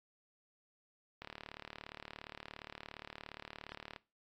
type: click train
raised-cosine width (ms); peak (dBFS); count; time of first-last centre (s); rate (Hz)
0.3; -29; 103; 1.22-3.962; 37.2
effects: noise-tail reverb RT60 0.3 s tail -20 dB re dry + AAC 64 kbps